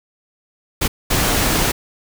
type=noise bursts at uneven times; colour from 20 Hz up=pink; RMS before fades=-17 dBFS; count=2; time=0.81-0.88 / 1.1-1.72 s; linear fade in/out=10 ms; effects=none